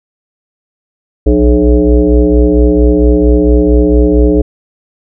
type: tone with frequency modulation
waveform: sine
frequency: 182.2 Hz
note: F#3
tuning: 26 cents flat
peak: -4 dBFS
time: 1.26-4.42 s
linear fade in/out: 10 ms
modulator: 120 Hz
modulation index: 2.5
effects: none

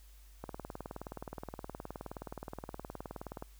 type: click train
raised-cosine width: 1 ms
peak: -27 dBFS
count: 58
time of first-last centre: 0.44-3.424 s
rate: 19.1 Hz
effects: added 50 Hz sine -54 dBFS peak until 3.59 s + white hiss -65 dBFS RMS until 3.59 s

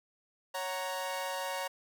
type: chord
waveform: sawtooth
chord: F# major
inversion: second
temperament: equal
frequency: 554.4 / 740 / 932.3 Hz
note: C#5 / F#5 / A#5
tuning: 0 / 0 / 0 cents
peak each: -34 / -38 / -34 dBFS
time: 0.54-1.68 s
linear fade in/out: 10 ms
effects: none

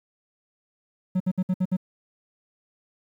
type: tone bursts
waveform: triangle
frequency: 184.3 Hz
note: F#3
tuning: 7 cents flat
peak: -18 dBFS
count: 6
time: 1.15-1.768 s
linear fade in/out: 10 ms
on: 53 ms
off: 60 ms
effects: 10-bit

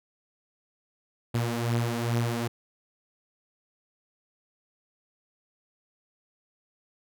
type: beating tone pair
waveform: sawtooth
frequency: 117.1 / 119.5 Hz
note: A#2 / A#2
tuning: +8 / +43 cents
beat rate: 2.4 Hz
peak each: -23 / -27 dBFS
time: 1.34-2.48 s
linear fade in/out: 10 ms
effects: none

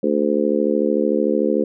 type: harmonic tone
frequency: 73.42 Hz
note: D2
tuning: in tune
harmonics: 3 / 4 / 5 / 6 / 7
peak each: -22 / -22 / -22 / -22 / -22 dBFS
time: 0.03-1.64 s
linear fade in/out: 5 ms
effects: none

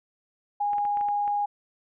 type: tone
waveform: sine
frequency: 821 Hz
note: G#5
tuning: 20 cents flat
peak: -23 dBFS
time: 0.6-1.46 s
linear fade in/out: 10 ms
type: clicks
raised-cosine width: 0.5 ms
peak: -28 dBFS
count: 7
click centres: 0.733 / 0.783 / 0.852 / 0.972 / 1.011 / 1.086 / 1.278 s
effects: none

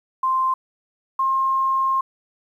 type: tone pair in turn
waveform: sine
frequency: 1046 / 1065.5 Hz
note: C6 / C6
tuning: -1 / +31 cents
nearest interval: unison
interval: 32 cents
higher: second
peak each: -17 dBFS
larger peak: neither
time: 0.23-0.54 / 1.19-2.01 s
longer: second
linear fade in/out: 5 ms
effects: 9-bit

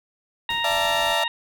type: harmonic tone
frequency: 932.3 Hz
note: A#5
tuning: in tune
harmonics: 1 / 2 / 3 / 4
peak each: -28 / -28 / -28 / -28 dBFS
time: 0.49-1.28 s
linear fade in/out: 2 ms
type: noise with exponential decay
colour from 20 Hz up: pink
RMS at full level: -38 dBFS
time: 0.5-0.96 s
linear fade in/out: 1 ms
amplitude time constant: 98 ms
type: chord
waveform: 35% pulse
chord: D suspended second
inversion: none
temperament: equal with one note detuned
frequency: 587.3 / 675.1 / 880 Hz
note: D5 / E5 / A5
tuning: 0 / +41 / 0 cents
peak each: -27 / -24 / -25 dBFS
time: 0.64-1.24 s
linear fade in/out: 5 ms
type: band-stop noise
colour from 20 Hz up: pink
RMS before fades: -43 dBFS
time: 0.69-1.14 s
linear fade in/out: 10 ms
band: 630 to 5000 Hz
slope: 24 dB/octave
effects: none

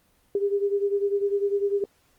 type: beating tone pair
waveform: sine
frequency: 400.1 / 410.1 Hz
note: G4 / G#4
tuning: +35 / -22 cents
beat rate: 10 Hz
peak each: -23 / -27 dBFS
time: 0.35-1.84 s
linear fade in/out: 2 ms
effects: pink hiss -64 dBFS RMS until 2.18 s + Opus 24 kbps

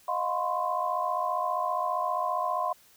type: tone cluster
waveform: sine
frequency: 624 / 712 / 1019 / 1074 Hz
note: D#5 / F5 / C6 / C6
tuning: +5 / +33 / -46 / +45 cents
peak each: -34 / -31 / -30 / -33 dBFS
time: 0.08-2.73 s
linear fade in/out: 5 ms
effects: white hiss -59 dBFS RMS until 2.96 s

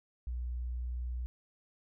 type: tone with pitch glide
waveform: sine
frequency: 60.8 to 61.19 Hz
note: B1 to B1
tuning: -26 to -15 cents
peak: -34 dBFS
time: 0.27-1.26 s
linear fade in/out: 0 ms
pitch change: +11 cents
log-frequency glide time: 0.44-1.06 s
effects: none

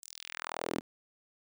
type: tone with high-pass filter sweep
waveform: sawtooth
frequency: 41.2 Hz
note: E1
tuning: in tune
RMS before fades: -40 dBFS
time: 0.02-0.81 s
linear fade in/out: 10 ms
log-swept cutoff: 8300 to 230 Hz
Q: 2
effects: none

